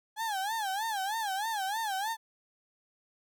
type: tone with vibrato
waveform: 35% pulse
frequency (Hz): 831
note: G#5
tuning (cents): +1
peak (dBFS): -29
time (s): 0.16-2.17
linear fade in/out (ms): 50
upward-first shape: sine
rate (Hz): 3.2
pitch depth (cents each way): 160
effects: none